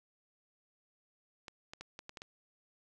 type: clicks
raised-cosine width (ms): 0.2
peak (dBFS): -28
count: 7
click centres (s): 1.482 / 1.735 / 1.81 / 1.991 / 2.094 / 2.172 / 2.219
effects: none

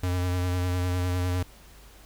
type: tone with vibrato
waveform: square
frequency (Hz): 90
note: F#2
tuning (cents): -47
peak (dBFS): -25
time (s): 0.03-1.43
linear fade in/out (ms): 5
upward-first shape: sine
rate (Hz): 9.9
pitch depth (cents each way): 25
effects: added 50 Hz sine -51 dBFS peak until 2.05 s + pink hiss -53 dBFS RMS until 2.05 s

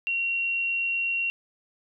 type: tone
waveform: sine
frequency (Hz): 2744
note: F7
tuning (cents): -31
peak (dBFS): -24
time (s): 0.07-1.3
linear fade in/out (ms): 0
effects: none

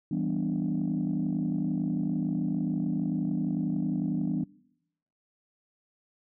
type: chord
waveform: sine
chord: E minor seventh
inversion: none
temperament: equal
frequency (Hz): 164.81 / 196 / 246.9 / 293.7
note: E3 / G3 / B3 / D4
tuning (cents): 0 / 0 / 0 / 0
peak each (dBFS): -31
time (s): 0.11-4.44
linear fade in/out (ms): 5
effects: noise-tail reverb RT60 0.8 s tail -23 dB re dry + tanh soft clip ceiling -20 dBFS

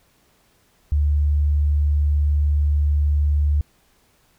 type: tone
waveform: sine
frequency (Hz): 73.42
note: D2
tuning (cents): 0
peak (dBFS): -15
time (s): 0.92-3.61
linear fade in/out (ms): 0
effects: pink hiss -60 dBFS RMS until 4.38 s

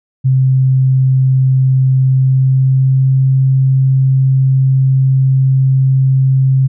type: tone with pitch glide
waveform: sine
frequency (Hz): 131.4 to 132.93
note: C3 to C3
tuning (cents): +8 to +28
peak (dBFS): -7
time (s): 0.24-6.68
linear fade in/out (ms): 20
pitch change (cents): +20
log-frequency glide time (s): 2.02-3.26
effects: none

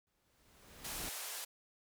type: noise with exponential growth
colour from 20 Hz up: pink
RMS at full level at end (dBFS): -43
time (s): 0.07-1.09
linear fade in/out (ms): 0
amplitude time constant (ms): 220
type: band-pass noise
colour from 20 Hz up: white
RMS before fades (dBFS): -44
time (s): 0.84-1.45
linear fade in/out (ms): 10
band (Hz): 440 to 14000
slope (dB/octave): 24
effects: none

